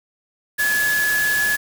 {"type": "tone in noise", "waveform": "sine", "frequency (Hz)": 1702, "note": "G#6", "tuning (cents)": 42, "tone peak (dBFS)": -17, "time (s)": [0.58, 1.57], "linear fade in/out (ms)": 20, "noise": "white", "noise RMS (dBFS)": -26, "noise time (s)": [0.58, 1.57], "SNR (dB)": 6, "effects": []}